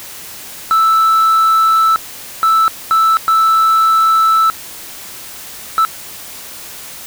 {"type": "tone bursts at uneven times", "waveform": "sine", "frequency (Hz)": 1318, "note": "E6", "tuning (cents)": -1, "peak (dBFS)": -5, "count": 5, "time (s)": [[0.71, 1.96], [2.43, 2.68], [2.91, 3.17], [3.28, 4.5], [5.78, 5.85]], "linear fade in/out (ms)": 0, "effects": ["tanh soft clip ceiling -7 dBFS", "white hiss -31 dBFS RMS until 7.06 s"]}